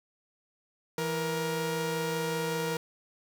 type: tone pair together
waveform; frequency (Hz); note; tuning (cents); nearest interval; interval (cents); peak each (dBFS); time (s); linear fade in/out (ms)
sawtooth; 165.56 / 471.4; E3 / A#4; +8 / +19; octave + tritone; 1811; -30 / -27; 0.98-2.77; 2
effects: 8-bit